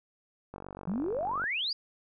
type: click train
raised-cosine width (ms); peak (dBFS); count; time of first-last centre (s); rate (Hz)
1; -28; 44; 0.54-1.44; 47.8
type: exponential sweep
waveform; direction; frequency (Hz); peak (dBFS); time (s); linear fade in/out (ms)
sine; up; 164.4 to 4978; -29; 0.87-1.73; 5
effects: none